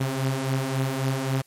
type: beating tone pair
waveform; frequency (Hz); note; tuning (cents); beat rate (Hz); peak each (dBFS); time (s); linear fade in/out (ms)
sawtooth; 130.81 / 134.51; C3 / C3; 0 / +48; 3.7; -25 / -21; 0-1.42; 10
effects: white hiss -61 dBFS RMS until 1.46 s + MP3 64 kbps